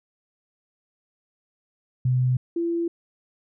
sine tone pair in turn, 126.8 / 338.5 Hz, B2 / E4, +46 / +46 cents, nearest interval octave + perfect fourth, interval 1700 cents, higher second, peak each -18 / -22 dBFS, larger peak first, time 2.05-2.37 / 2.56-2.88 s, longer neither, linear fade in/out 5 ms, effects none

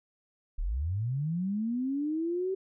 sine linear sweep, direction up, 30.97 to 387 Hz, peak -28 dBFS, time 0.58-2.55 s, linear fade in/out 10 ms, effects none

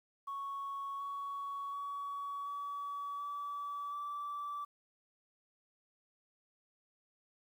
sine tone with pitch steps, 1108.7 / 1119 / 1129.4 / 1139.9 / 1150.5 / 1161.1 Hz, C#6 / C#6 / C#6 / C#6 / D6 / D6, 0 / +16 / +32 / +48 / -36 / -20 cents, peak -37 dBFS, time 0.27-4.65 s, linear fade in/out 10 ms, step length 730 ms, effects tanh soft clip ceiling -34 dBFS + 11-bit

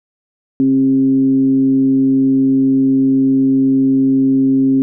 sine tone with frequency modulation, 267.8 Hz, C4, 40 cents sharp, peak -9 dBFS, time 0.6-4.82 s, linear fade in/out 0 ms, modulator 132 Hz, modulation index 0.31, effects none

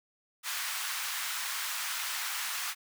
pink high-pass noise, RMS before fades -35 dBFS, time 0.43-2.75 s, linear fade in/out 50 ms, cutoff 1100 Hz, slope 24 dB/octave, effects none

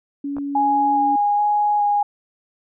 sine tone with pitch glide, 282.5 to 286.3 Hz, C#4 to D4, +33 to -44 cents, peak -23 dBFS, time 0.24-1.16 s, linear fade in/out 5 ms, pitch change +23 cents, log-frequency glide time 0.58-1.01 s
clicks, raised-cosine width 1 ms, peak -21 dBFS, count 2, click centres 0.367 / 0.384 s
sine tone with vibrato, 827 Hz, G#5, 8 cents flat, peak -15 dBFS, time 0.55-2.03 s, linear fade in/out 5 ms, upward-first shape square, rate 1.2 Hz, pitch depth 10 cents each way
effects none

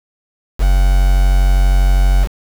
triangle tone with quantisation, 46.25 Hz, F#1, in tune, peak -6 dBFS, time 0.58-2.28 s, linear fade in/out 50 ms, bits 4, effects none

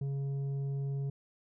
sine tone with tanh clipping, 138.5 Hz, C#3, 1 cent flat, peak -33 dBFS, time 0.01-1.1 s, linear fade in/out 5 ms, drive 6 dB, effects none

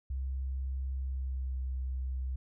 sine tone with pitch glide, 66 to 64.64 Hz, C2 to C2, +16 to -20 cents, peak -32 dBFS, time 0.1-2.36 s, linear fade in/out 5 ms, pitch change -36 cents, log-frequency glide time 1.01-1.58 s, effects none

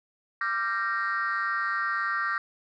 sine chord, G minor seventh, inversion second, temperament equal with one note detuned, 1174.7 / 1372.9 / 1568 / 1864.7 Hz, D6 / F6 / G6 / Bb6, 0 / -30 / 0 / 0 cents, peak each -30 dBFS, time 0.41-2.38 s, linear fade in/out 2 ms, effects tanh soft clip ceiling -20 dBFS

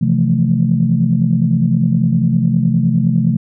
sine chord, F major seventh, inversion second, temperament equal, 130.81 / 164.81 / 174.61 / 220 Hz, C3 / E3 / F3 / A3, 0 / 0 / 0 / 0 cents, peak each -16 dBFS, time 0.01-3.37 s, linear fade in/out 10 ms, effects tanh soft clip ceiling 0 dBFS

